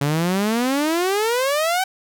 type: exponential sweep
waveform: sawtooth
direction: up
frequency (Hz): 138.59 to 772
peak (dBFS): -14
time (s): 0.01-1.84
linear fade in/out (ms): 5
effects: none